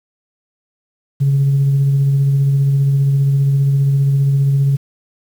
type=tone with tremolo; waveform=sine; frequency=138.59 Hz; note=C#3; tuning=in tune; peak=-8 dBFS; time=1.2-4.77 s; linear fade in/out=20 ms; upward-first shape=sine; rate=15 Hz; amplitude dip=25%; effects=tanh soft clip ceiling -7 dBFS + 7-bit